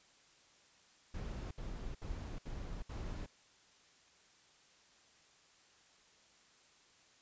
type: noise bursts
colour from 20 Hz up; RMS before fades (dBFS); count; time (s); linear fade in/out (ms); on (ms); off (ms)
brown; -43; 5; 1.14-3.262; 5; 370; 68
effects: white hiss -66 dBFS RMS until 7.21 s + resampled to 16000 Hz